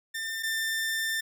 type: tone pair in turn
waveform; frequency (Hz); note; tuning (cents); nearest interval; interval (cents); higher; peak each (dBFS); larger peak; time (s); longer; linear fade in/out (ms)
sawtooth; 1797 / 1790.3; A6 / A6; +36 / +30; unison; 6; first; -28 / -24; second; 0.14-0.43 / 0.43-1.21; second; 10
effects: none